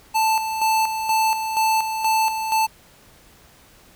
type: tone with tremolo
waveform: square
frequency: 881 Hz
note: A5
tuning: 2 cents sharp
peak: -17 dBFS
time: 0.14-2.67 s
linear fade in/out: 20 ms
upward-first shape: square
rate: 2.1 Hz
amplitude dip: 55%
effects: pink hiss -51 dBFS RMS until 3.95 s